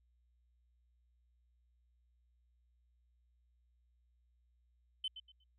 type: tone with echo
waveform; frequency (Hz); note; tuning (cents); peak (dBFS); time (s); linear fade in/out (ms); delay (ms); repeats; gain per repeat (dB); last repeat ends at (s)
sine; 3059; G7; -43; -34; 5.04-5.08; 5; 120; 3; -12; 5.44
effects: tanh soft clip ceiling -32 dBFS + added 60 Hz sine -70 dBFS peak until 5.58 s